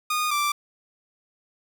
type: tone pair in turn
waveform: sawtooth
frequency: 1228 / 1173.4 Hz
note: D#6 / D6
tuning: -23 / -2 cents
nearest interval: minor second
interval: 79 cents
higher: first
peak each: -19 / -18 dBFS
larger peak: second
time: 0.1-0.31 / 0.31-0.52 s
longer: neither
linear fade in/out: 5 ms
effects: none